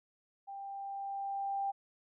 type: tone with level ramp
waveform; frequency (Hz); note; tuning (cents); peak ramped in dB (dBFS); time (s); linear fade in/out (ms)
sine; 791; G5; +15; -42 to -31; 0.47-1.72; 20
effects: none